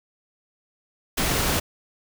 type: noise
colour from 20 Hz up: pink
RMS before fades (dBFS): -23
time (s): 1.17-1.6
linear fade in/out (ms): 10
effects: none